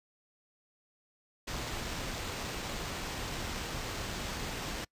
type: noise with sample-and-hold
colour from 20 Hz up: pink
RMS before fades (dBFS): -38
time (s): 1.47-4.85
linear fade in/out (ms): 10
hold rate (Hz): 11025
effects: noise-tail reverb RT60 0.1 s tail -25 dB re dry + resampled to 32000 Hz